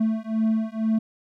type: beating tone pair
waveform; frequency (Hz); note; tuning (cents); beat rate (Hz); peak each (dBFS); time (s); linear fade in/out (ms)
triangle; 220 / 222.1; A3 / A3; 0 / +16; 2.1; -22; 0-0.99; 10
effects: none